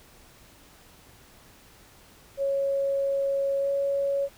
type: tone with pitch glide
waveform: sine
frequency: 552 to 557.1 Hz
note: C#5 to C#5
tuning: -7 to +9 cents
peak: -23 dBFS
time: 2.37-4.29 s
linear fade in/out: 50 ms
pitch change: +16 cents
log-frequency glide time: 3.59-3.69 s
effects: pink hiss -54 dBFS RMS until 4.37 s